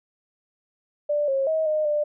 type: tone with pitch steps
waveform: sine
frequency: 589 / 541 / 635 / 615 / 595 Hz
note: D5 / C#5 / D#5 / D#5 / D5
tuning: +5 / -42 / +35 / -20 / +22 cents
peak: -20 dBFS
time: 1.09-2.04 s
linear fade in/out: 10 ms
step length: 190 ms
effects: none